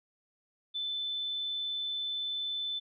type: tone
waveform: sine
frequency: 3519 Hz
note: A7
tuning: in tune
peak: -32 dBFS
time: 0.74-2.8 s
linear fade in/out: 20 ms
effects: none